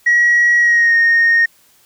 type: tone with pitch glide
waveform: sine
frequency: 1912 to 1851.1 Hz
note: A#6 to A#6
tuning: +43 to -13 cents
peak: -7 dBFS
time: 0.06-1.46 s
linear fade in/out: 10 ms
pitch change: -56 cents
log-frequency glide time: 0.59-0.95 s
effects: tanh soft clip ceiling -6 dBFS + white hiss -52 dBFS RMS until 1.85 s